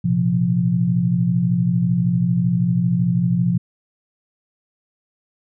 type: chord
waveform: sine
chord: Bb suspended second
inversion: none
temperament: equal with one note detuned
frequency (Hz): 116.54 / 129.31 / 174.61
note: Bb2 / C3 / F3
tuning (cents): 0 / -20 / 0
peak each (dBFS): -23 / -21 / -17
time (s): 0.04-3.58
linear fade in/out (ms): 10
effects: none